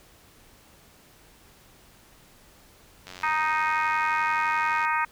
click train, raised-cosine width 0.2 ms, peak -23 dBFS, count 164, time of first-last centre 3.07-4.849 s, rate 91.6 Hz
harmonic tone, 311.1 Hz, D#4, in tune, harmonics 3 / 4 / 5 / 6 / 7 / 8, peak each -26 / -28 / -30 / -32 / -33 / -34 dBFS, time 3.23-5.05 s, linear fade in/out 5 ms
effects pink hiss -55 dBFS RMS until 5.11 s

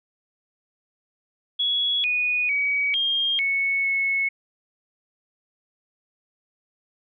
sine tone with pitch steps, 3360 / 2475 / 2266 / 3219 / 2208 / 2196 Hz, G#7 / D#7 / C#7 / G7 / C#7 / C#7, +19 / -10 / +37 / +45 / -7 / -17 cents, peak -20 dBFS, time 1.59-4.29 s, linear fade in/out 10 ms, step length 450 ms, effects none

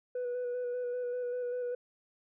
sine tone with vibrato, 492.1 Hz, B4, 6 cents flat, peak -30 dBFS, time 0.15-1.75 s, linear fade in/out 5 ms, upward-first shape square, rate 5.1 Hz, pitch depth 17 cents each way, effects tanh soft clip ceiling -31 dBFS

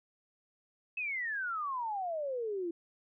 sine exponential sweep, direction down, 2621 to 329.6 Hz, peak -33 dBFS, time 0.97-2.71 s, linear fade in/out 5 ms, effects none

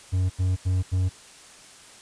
triangle tone bursts, 92.5 Hz, F#2, in tune, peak -18 dBFS, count 4, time 0.12-1.095 s, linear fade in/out 20 ms, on 180 ms, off 85 ms, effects white hiss -48 dBFS RMS until 2.01 s + resampled to 22050 Hz

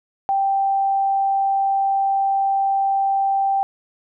sine tone, 784 Hz, G5, in tune, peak -16 dBFS, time 0.29-3.63 s, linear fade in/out 0 ms, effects none

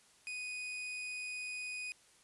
40% pulse tone, 2487 Hz, D#7, 1 cent flat, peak -39 dBFS, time 0.27-1.92 s, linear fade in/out 0 ms, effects white hiss -65 dBFS RMS until 2.23 s + resampled to 24000 Hz

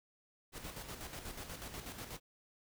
pink noise with tremolo, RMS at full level -45 dBFS, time 0.52-2.2 s, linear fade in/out 50 ms, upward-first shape square, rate 8.2 Hz, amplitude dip 50%, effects none

